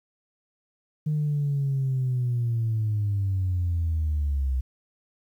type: linear sweep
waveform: sine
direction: down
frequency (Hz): 153.5 to 63.4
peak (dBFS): -21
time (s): 1.06-4.61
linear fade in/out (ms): 10
effects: tanh soft clip ceiling -19 dBFS + 10-bit